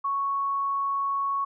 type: tone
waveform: sine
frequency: 1108.7 Hz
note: C#6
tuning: in tune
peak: -24 dBFS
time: 0.04-1.45 s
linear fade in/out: 10 ms
effects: none